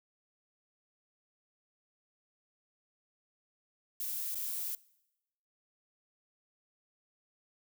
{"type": "noise with dropouts", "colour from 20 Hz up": "violet", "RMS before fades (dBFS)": -37, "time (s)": [4, 4.75], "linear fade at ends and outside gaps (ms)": 2, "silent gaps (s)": [4.347, 4.354], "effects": ["noise-tail reverb RT60 0.9 s tail -22 dB re dry"]}